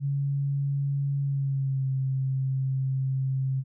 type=tone with pitch glide; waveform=sine; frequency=140 to 133.06 Hz; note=C#3 to C3; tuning=+18 to +29 cents; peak=-24 dBFS; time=0-3.64 s; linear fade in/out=50 ms; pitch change=-89 cents; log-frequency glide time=1.22-1.88 s; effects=none